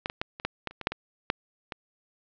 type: clicks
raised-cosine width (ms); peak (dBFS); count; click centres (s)
0.3; -13 / -16 / -12 / -24 / -11 / -15 / -30 / -20 / -7 / -17 / -7 / -18; 12; 0.059 / 0.099 / 0.215 / 0.399 / 0.45 / 0.673 / 0.71 / 0.813 / 0.871 / 0.92 / 1.301 / 1.722
effects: low-pass 5000 Hz 12 dB/octave